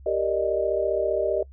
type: chord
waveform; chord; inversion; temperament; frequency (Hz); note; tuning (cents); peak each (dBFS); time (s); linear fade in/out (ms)
sine; Eb major seventh; first; equal; 392 / 466.2 / 587.3 / 622.3; G4 / Bb4 / D5 / Eb5; 0 / 0 / 0 / 0; -27 / -28 / -28 / -25; 0.06-1.43; 5
effects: noise-tail reverb RT60 0.1 s tail -24 dB re dry + added 67 Hz sine -43 dBFS peak until 1.52 s